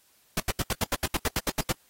pink noise bursts, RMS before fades -26 dBFS, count 13, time 0.37-1.719 s, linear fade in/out 2 ms, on 29 ms, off 81 ms, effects white hiss -63 dBFS RMS until 1.89 s + AAC 48 kbps

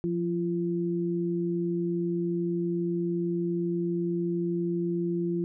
sine tone pair together, 174.61 / 342.8 Hz, F3 / F4, 0 / -32 cents, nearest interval octave, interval 1168 cents, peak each -29 / -28 dBFS, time 0.04-5.44 s, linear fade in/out 0 ms, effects none

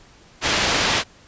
white low-pass noise, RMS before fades -20 dBFS, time 0.41-1.04 s, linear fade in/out 50 ms, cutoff 4200 Hz, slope 12 dB/octave, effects pink hiss -50 dBFS RMS until 1.27 s + resampled to 16000 Hz

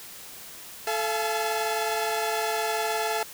sawtooth tone cluster, 437.7 / 683 / 856 Hz, A4 / F5 / A5, -9 / -39 / -48 cents, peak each -26 dBFS, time 0.87-3.23 s, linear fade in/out 2 ms, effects white hiss -43 dBFS RMS until 3.33 s

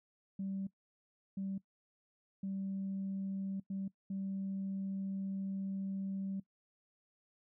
sine tone bursts at uneven times, 193.9 Hz, G3, 19 cents flat, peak -35 dBFS, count 5, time 0.39-0.67 / 1.37-1.58 / 2.43-3.6 / 3.7-3.88 / 4.1-6.4 s, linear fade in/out 5 ms, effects noise-tail reverb RT60 0.1 s tail -20 dB re dry + tanh soft clip ceiling -32 dBFS

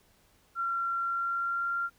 sine tone with pitch glide, 1369 to 1384.1 Hz, F6 to F6, -35 to -16 cents, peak -28 dBFS, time 0.55-1.9 s, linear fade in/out 50 ms, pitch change +19 cents, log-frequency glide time 0.94-1.74 s, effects pink hiss -65 dBFS RMS until 1.98 s

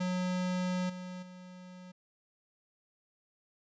square tone with level steps, 182.1 Hz, F#3, 27 cents flat, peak -31 / -41 / -48 dBFS, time 0-1.92 s, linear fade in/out 10 ms, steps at 0.89 / 1.22 s, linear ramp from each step 10 ms, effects resampled to 16000 Hz

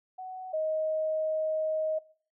sine tone pair in turn, 746 / 627.3 Hz, F#5 / D#5, +14 / +14 cents, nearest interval minor third, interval 300 cents, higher first, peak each -37 / -27 dBFS, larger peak second, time 0.18-0.53 / 0.53-1.99 s, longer second, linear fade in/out 10 ms, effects noise-tail reverb RT60 0.5 s tail -22 dB re dry

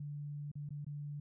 sine tone with dropouts, 145.9 Hz, D3, 11 cents flat, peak -40 dBFS, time 0-1.2 s, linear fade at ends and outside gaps 5 ms, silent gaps 0.516-0.554 / 0.691-0.705 / 0.847-0.865 s, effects none

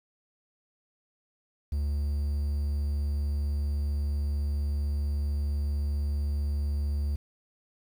triangle tone with quantisation, 72.2 Hz, D2, 29 cents flat, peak -24 dBFS, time 1.72-7.16 s, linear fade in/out 5 ms, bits 9, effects none

